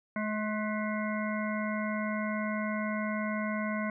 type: harmonic tone with a mistuned harmonic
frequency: 212.8 Hz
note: G#3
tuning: 42 cents sharp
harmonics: 1 / 3 / 5 / 7 / 9 / 10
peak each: -32 / -37 / -39 / -40 / -42 / -42 dBFS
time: 0.16-3.9 s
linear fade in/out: 2 ms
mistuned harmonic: 9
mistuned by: +49 cents
effects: none